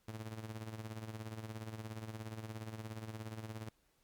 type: tone with tremolo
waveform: sawtooth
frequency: 110 Hz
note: A2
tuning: in tune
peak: -37 dBFS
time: 0.08-3.69 s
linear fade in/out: 5 ms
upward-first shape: sine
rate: 17 Hz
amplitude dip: 65%
effects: pink hiss -75 dBFS RMS until 4.03 s + Opus 48 kbps